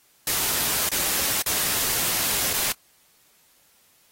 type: noise with dropouts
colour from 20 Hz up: white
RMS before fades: -24 dBFS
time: 0.27-2.72 s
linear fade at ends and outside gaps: 2 ms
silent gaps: 0.89-0.916 / 1.419-1.461 / 2.53-2.536 s
effects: white hiss -60 dBFS RMS until 4.11 s + AAC 48 kbps